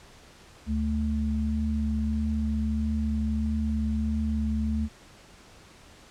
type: tone pair together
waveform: sine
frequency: 73.42 / 218.7 Hz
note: D2 / A3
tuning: 0 / -10 cents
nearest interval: octave + perfect fifth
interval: 1890 cents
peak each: -27 dBFS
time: 0.66-4.89 s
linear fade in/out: 50 ms
effects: pink hiss -52 dBFS RMS until 6.1 s + low-pass 8000 Hz 12 dB/octave